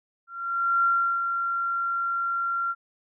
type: tone with ADSR envelope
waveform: sine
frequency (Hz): 1375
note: F6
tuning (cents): -27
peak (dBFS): -18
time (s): 0.27-2.75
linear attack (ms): 570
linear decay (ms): 360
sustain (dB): -6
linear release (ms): 45
effects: none